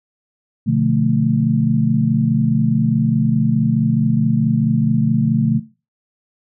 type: chord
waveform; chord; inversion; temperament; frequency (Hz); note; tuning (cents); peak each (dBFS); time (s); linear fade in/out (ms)
sine; B half-diminished seventh; none; just; 123.47 / 148.16 / 177.8 / 222.2; B2 / D3 / F3 / A3; 0 / +16 / +31 / +17; -20 / -18 / -21 / -17; 0.66-5.6; 20
effects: noise-tail reverb RT60 0.3 s tail -17 dB re dry